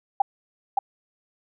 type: tone with echo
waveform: sine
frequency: 798 Hz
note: G5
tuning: 31 cents sharp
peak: -14 dBFS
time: 0.2-0.22 s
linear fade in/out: 5 ms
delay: 570 ms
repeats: 1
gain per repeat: -3 dB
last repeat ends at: 0.79 s
effects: none